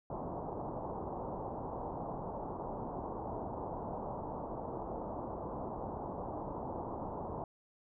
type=low-pass noise; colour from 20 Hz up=white; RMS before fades=-41 dBFS; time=0.1-7.44 s; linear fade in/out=2 ms; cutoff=980 Hz; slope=48 dB/octave; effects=none